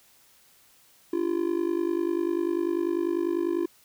triangle tone with amplitude modulation, 341.7 Hz, F4, 38 cents flat, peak -18 dBFS, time 1.13-3.66 s, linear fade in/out 5 ms, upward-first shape sine, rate 50.1 Hz, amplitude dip 90%, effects white hiss -59 dBFS RMS until 3.84 s

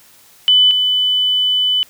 sine tone pair in turn, 3000 / 3000 Hz, F#7 / F#7, +23 / +23 cents, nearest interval unison, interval 0 cents, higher neither, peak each -7 / -12 dBFS, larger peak first, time 0.48-0.71 / 0.71-1.83 s, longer second, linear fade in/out 0 ms, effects white hiss -47 dBFS RMS until 1.89 s

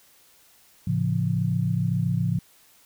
sine chord, A augmented, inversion none, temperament just, 110 / 137.5 / 171.88 Hz, A2 / C#3 / E#3, 0 / -14 / -27 cents, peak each -26 / -26 / -25 dBFS, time 0.87-2.39 s, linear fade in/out 5 ms, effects white hiss -57 dBFS RMS until 2.85 s

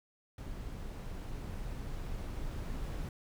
brown noise with level ramp, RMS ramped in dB -42 to -38 dBFS, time 0.38-3.09 s, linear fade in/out 2 ms, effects none

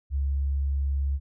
sine tone, 69.3 Hz, C#2, in tune, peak -23 dBFS, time 0.1-1.2 s, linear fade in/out 50 ms, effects none

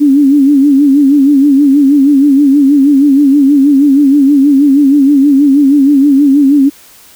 sine tone with vibrato, 280.7 Hz, C#4, 22 cents sharp, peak -3 dBFS, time 0-6.7 s, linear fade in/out 20 ms, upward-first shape sine, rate 6.3 Hz, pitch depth 89 cents each way, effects white hiss -39 dBFS RMS until 7.15 s

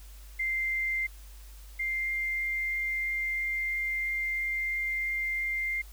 sine tone pair in turn, 2091 / 2101 Hz, C7 / C7, -2 / +7 cents, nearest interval unison, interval 9 cents, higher second, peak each -27 / -28 dBFS, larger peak first, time 0.39-1.07 / 1.79-5.82 s, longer second, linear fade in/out 10 ms, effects added 50 Hz sine -45 dBFS peak until 5.92 s + white hiss -56 dBFS RMS until 5.92 s

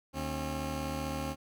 15% pulse tone pair together, 75.77 / 270 Hz, D#2 / C#4, -45 / -45 cents, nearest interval octave + minor seventh, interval 2200 cents, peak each -30 / -30 dBFS, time 0.13-1.36 s, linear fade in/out 50 ms, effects none

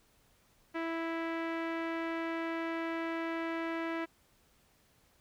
sawtooth tone with low-pass filter, 329.6 Hz, E4, in tune, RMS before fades -36 dBFS, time 0.74-4.06 s, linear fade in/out 20 ms, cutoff 2100 Hz, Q 1.8, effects pink hiss -68 dBFS RMS until 5.2 s

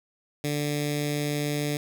10% pulse tone with notch filter, 146.83 Hz, D3, in tune, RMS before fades -28 dBFS, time 0.44-1.77 s, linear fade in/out 2 ms, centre 960 Hz, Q 0.6, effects none

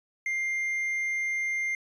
triangle tone, 2100 Hz, C7, 6 cents sharp, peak -25 dBFS, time 0.26-1.75 s, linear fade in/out 2 ms, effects resampled to 22050 Hz

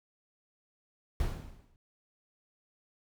brown noise with exponential decay, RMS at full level -28 dBFS, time 1.2-1.76 s, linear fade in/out 1 ms, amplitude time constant 120 ms, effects none

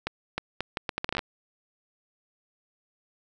accelerating click train, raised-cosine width 0.3 ms, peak -12 dBFS, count 13, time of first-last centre 0.07-1.192 s, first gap 310 ms, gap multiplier 0.73, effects none

